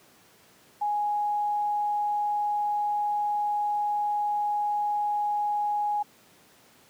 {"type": "tone", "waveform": "sine", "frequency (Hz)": 830.6, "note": "G#5", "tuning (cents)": 0, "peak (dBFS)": -24, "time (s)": [0.81, 6.03], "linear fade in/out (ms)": 10, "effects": ["pink hiss -57 dBFS RMS until 6.89 s", "high-pass 150 Hz 12 dB/octave"]}